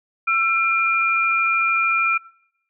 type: tone pair together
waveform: sine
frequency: 1343.3 / 2397 Hz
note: E6 / D7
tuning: +32 / +35 cents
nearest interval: minor seventh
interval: 1003 cents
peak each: -19 dBFS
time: 0.27-2.18 s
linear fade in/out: 10 ms
effects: noise-tail reverb RT60 0.8 s tail -22 dB re dry